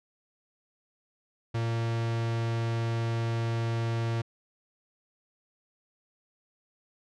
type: tone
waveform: 45% pulse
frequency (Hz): 115.1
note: A#2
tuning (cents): -22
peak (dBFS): -27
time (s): 1.54-4.22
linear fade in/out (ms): 10
effects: low-pass 5000 Hz 12 dB/octave